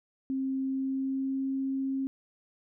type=tone with pitch glide; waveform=sine; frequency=266.2 to 268.5 Hz; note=C4 to C4; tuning=+30 to +45 cents; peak=-28 dBFS; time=0.3-2.07 s; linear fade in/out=0 ms; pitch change=+15 cents; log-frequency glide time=0.59-1.48 s; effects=none